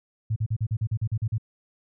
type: tone bursts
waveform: sine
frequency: 110 Hz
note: A2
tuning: in tune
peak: -22 dBFS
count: 11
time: 0.3-1.382 s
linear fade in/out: 10 ms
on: 62 ms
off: 40 ms
effects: none